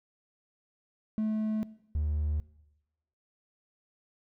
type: tone pair in turn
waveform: triangle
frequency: 216.4 / 75.5 Hz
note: A3 / D2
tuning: -29 / +48 cents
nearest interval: octave + tritone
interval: 1823 cents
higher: first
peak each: -24 dBFS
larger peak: neither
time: 1.18-1.63 / 1.95-2.4 s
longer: neither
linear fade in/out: 0 ms
effects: noise-tail reverb RT60 0.9 s tail -21 dB re dry + tanh soft clip ceiling -21 dBFS